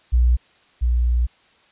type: tone pair in turn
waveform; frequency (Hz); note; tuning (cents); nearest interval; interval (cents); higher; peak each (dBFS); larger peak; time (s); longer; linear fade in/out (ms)
sine; 60.5 / 60.08; B1 / B1; -35 / -47; unison; 12; first; -12 / -15; first; 0.12-0.37 / 0.81-1.27; second; 20
effects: white hiss -56 dBFS RMS until 1.71 s + resampled to 8000 Hz